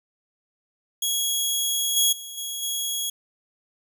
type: tone with level steps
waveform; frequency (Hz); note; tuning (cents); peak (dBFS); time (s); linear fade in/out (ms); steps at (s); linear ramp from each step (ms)
15% pulse; 3323; G#7; 0; -15 / -10 / -28 / -22 / -18; 1.02-3.1; 5; 1.96 / 2.12 / 2.37 / 2.62; 10
effects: none